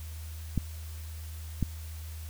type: clicks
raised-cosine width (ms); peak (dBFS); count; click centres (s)
5; -14; 2; 0.577 / 1.627
effects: added 79 Hz sine -38 dBFS peak until 2.29 s + white hiss -51 dBFS RMS until 2.29 s